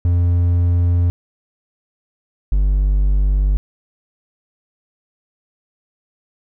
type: tone pair in turn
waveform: triangle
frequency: 87.31 / 49.16 Hz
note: F2 / G1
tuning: 0 / +6 cents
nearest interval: minor seventh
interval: 994 cents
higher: first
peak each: -10 dBFS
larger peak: neither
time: 0.05-1.1 / 2.52-3.57 s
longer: neither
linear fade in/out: 0 ms
effects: none